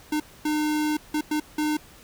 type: tone bursts at uneven times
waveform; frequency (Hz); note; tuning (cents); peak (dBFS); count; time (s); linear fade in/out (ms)
square; 303.3; D#4; -44; -23; 5; 0.12-0.2 / 0.45-0.97 / 1.14-1.21 / 1.31-1.4 / 1.58-1.77; 5
effects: pink hiss -50 dBFS RMS until 2.03 s